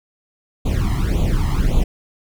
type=noise with flanger; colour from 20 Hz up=brown; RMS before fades=-17 dBFS; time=0.65-1.84 s; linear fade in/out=10 ms; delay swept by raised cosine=0.28 to 1 ms; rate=1.8 Hz; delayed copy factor=+1; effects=none